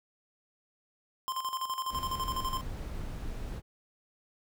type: tone with tremolo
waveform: square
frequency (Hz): 1046.5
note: C6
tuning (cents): 0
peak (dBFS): -31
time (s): 1.28-2.61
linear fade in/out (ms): 0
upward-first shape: square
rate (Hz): 12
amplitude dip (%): 65
type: noise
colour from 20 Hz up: brown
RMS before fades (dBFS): -38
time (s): 1.89-3.62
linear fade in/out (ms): 50
effects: none